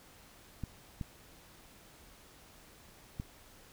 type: clicks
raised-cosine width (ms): 5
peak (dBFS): -25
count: 3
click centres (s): 0.637 / 1.012 / 3.199
effects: pink hiss -58 dBFS RMS until 3.72 s